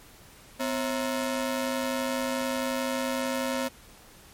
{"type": "ring-modulated tone", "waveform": "sawtooth", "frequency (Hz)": 397.3, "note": "G4", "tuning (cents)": 23, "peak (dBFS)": -20, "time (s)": [0.59, 3.69], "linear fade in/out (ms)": 20, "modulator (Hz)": 143, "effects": ["pink hiss -52 dBFS RMS until 4.33 s", "MP3 64 kbps"]}